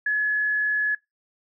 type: tone with frequency modulation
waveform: sine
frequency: 1700 Hz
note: G#6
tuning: 40 cents sharp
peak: -20 dBFS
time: 0.06-0.95 s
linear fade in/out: 5 ms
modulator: 64 Hz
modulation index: 0.2
effects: noise-tail reverb RT60 0.2 s tail -25 dB re dry